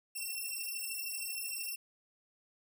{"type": "beating tone pair", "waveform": "5% pulse", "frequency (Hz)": [2694, 2707], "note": ["E7", "E7"], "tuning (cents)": [37, 45], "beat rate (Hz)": 13, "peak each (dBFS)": -31, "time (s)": [0.15, 1.76], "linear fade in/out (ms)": 10, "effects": []}